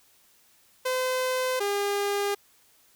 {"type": "tone pair in turn", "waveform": "sawtooth", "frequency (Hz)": [512, 404.6], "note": ["C5", "G#4"], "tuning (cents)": [-38, -45], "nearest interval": "major third", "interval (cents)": 407, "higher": "first", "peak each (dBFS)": -21, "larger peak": "neither", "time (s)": [[0.85, 1.6], [1.6, 2.35]], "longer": "neither", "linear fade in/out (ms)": 10, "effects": ["white hiss -61 dBFS RMS until 2.95 s"]}